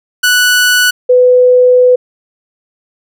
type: tone pair in turn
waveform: sawtooth / sine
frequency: 1480 / 499.6 Hz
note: F#6 / B4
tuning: 0 / +20 cents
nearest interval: octave + perfect fifth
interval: 1880 cents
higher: first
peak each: -3 dBFS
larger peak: neither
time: 0.23-0.91 / 1.09-1.96 s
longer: second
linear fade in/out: 10 ms
effects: none